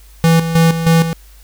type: tone with tremolo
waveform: square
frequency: 164.81 Hz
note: E3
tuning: in tune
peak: -8 dBFS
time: 0.24-1.13 s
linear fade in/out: 0 ms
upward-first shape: square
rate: 3.2 Hz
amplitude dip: 65%
effects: added 50 Hz sine -39 dBFS peak until 1.43 s + white hiss -48 dBFS RMS until 1.43 s